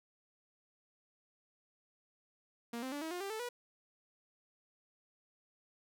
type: tone with pitch steps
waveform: sawtooth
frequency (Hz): 234.8 / 260.5 / 289.1 / 320.7 / 355.9 / 394.9 / 438.2 / 486.2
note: A#3 / C4 / D4 / E4 / F4 / G4 / A4 / B4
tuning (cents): +13 / -7 / -27 / -48 / +33 / +13 / -7 / -27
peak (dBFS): -35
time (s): 2.73-3.49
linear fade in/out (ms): 5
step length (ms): 95
effects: none